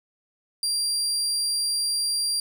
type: tone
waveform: 30% pulse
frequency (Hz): 4750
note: D8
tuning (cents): +19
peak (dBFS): -20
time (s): 0.63-2.4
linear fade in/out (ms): 2
effects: none